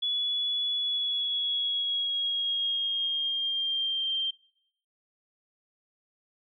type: tone with pitch glide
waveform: sine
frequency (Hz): 3406 to 3160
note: G#7 to G7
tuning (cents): +43 to +13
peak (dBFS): -26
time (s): 0.02-4.31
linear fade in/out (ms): 10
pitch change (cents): -130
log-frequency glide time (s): 0.75-4.1
effects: noise-tail reverb RT60 0.7 s tail -22 dB re dry